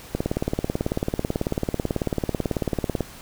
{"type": "click train", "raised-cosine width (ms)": 2, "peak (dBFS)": -9, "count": 53, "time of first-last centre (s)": [0.15, 3.007], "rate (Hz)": 18.2, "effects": ["pink hiss -43 dBFS RMS until 3.21 s"]}